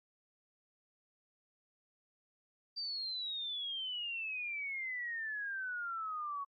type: exponential sweep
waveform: sine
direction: down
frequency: 4699 to 1108.7 Hz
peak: -37 dBFS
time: 2.76-6.45 s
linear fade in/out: 20 ms
effects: AAC 48 kbps